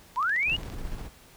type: click train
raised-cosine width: 0.2 ms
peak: -26 dBFS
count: 9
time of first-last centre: 0.16-0.701 s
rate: 14.8 Hz
type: linear sweep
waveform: sine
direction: up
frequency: 900 to 2960 Hz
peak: -23 dBFS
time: 0.16-0.57 s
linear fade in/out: 20 ms
type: noise with tremolo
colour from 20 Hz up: brown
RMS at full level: -34 dBFS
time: 0.45-1.1 s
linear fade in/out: 50 ms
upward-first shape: square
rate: 15 Hz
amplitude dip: 35%
effects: pink hiss -54 dBFS RMS until 1.36 s